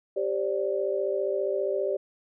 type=chord; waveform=sine; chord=G suspended fourth; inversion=none; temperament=equal with one note detuned; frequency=392 / 532.4 / 587.3 Hz; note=G4 / C5 / D5; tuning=0 / +30 / 0 cents; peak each=-28 / -31 / -29 dBFS; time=0.16-1.97 s; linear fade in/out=10 ms; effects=none